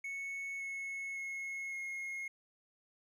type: tone with pitch steps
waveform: triangle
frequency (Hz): 2208 / 2190 / 2173 / 2155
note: C#7 / C#7 / C#7 / C#7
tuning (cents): -7 / -22 / -35 / -49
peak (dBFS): -37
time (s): 0.04-2.28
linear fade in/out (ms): 5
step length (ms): 560
effects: none